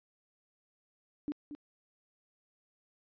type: tone with echo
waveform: sine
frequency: 293.7 Hz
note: D4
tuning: in tune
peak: -32 dBFS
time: 1.28-1.32 s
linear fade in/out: 0 ms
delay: 230 ms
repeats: 1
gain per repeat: -9 dB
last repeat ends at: 1.55 s
effects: resampled to 11025 Hz